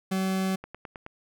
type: tone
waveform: 40% pulse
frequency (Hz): 189.7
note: F#3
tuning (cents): +43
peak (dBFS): -24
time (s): 0.11-0.56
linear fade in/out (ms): 10
type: click train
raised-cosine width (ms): 0.5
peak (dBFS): -24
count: 5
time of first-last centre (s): 0.64-1.064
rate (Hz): 9.43
effects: none